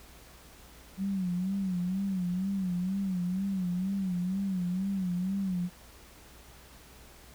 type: tone with vibrato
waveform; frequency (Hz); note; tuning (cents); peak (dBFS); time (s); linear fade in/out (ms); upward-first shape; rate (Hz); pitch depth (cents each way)
sine; 186.8; F#3; +17; -28; 0.97-5.7; 50; sine; 2.1; 100
effects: added 60 Hz sine -56 dBFS peak until 7.34 s + pink hiss -54 dBFS RMS until 7.34 s